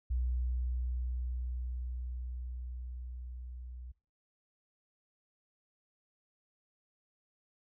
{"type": "tone with level ramp", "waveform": "sine", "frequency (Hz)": 61.74, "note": "B1", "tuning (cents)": 0, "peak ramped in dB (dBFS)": [-29, -43], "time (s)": [0.1, 3.92], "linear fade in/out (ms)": 10, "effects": ["noise-tail reverb RT60 0.4 s tail -24 dB re dry"]}